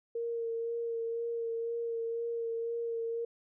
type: tone with vibrato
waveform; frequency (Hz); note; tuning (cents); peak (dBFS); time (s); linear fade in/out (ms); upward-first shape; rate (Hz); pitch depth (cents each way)
sine; 462.6; A#4; -13; -32; 0.15-3.25; 5; sine; 2; 18
effects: none